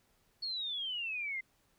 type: exponential sweep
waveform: sine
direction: down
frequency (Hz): 4415 to 2055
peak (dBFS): -35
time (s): 0.42-1.41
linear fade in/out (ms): 10
effects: pink hiss -72 dBFS RMS until 1.78 s